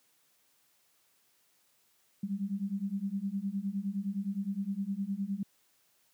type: beating tone pair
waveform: sine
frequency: 192.4 / 202.1 Hz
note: G3 / G#3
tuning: -32 / -47 cents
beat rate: 9.7 Hz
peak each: -35 / -34 dBFS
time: 2.23-5.43 s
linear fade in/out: 5 ms
effects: white hiss -70 dBFS RMS until 6.13 s + high-pass 100 Hz 12 dB/octave